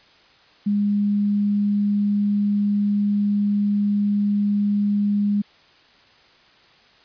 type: tone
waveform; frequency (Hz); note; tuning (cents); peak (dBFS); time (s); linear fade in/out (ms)
sine; 204.6; G#3; -26; -17; 0.66-5.42; 10
effects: white hiss -53 dBFS RMS until 7.04 s + resampled to 11025 Hz